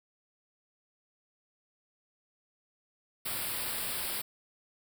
white band-stop noise, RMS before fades -35 dBFS, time 3.25-4.22 s, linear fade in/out 10 ms, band 5200 to 7900 Hz, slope 96 dB/octave, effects none

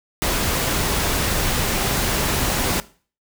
pink noise, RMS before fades -21 dBFS, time 0.22-2.8 s, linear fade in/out 0 ms, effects noise-tail reverb RT60 0.4 s tail -18 dB re dry

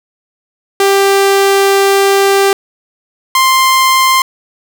sawtooth tone pair in turn, 393.8 / 1049.1 Hz, G4 / C6, +8 / +4 cents, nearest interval octave + perfect fourth, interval 1696 cents, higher second, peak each -3 dBFS, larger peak neither, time 0.8-2.53 / 3.35-4.22 s, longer first, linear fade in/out 2 ms, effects none

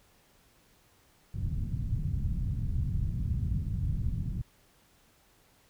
white low-pass noise, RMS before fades -31 dBFS, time 1.34-4.42 s, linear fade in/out 5 ms, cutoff 140 Hz, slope 24 dB/octave, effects pink hiss -64 dBFS RMS until 5.69 s

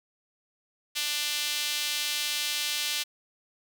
sawtooth tone with high-pass filter, 295.9 Hz, D4, 13 cents sharp, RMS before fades -30 dBFS, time 0.95-3.04 s, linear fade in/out 20 ms, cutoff 3200 Hz, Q 1.5, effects none

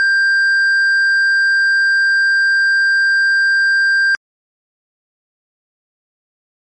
sine tone with tanh clipping, 1586 Hz, G6, 20 cents sharp, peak -11 dBFS, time 0-4.15 s, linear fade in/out 0 ms, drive 5 dB, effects MP3 48 kbps

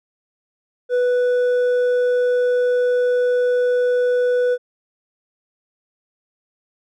sine tone with hard clipping, 493.9 Hz, B4, in tune, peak -16 dBFS, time 0.89-4.58 s, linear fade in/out 50 ms, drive 4 dB, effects none

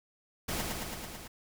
pink noise with echo, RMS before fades -34 dBFS, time 0.48-0.62 s, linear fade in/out 10 ms, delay 110 ms, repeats 6, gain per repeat -2 dB, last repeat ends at 1.28 s, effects none

